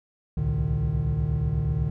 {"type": "tone cluster", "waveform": "triangle", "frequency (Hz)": [64, 72.3, 113.6, 130.8, 151.5], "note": ["C2", "D2", "A#2", "C3", "D#3"], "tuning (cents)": [-38, -27, -44, 0, -46], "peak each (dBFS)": [-29, -27, -27, -32, -24], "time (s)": [0.37, 1.9], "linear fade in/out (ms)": 5, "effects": []}